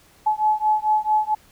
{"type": "beating tone pair", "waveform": "sine", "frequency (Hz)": [854, 858.5], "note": ["G#5", "A5"], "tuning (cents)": [48, -43], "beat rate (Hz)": 4.5, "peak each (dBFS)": -20, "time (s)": [0.26, 1.35], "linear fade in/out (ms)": 10, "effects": ["pink hiss -54 dBFS RMS until 1.51 s"]}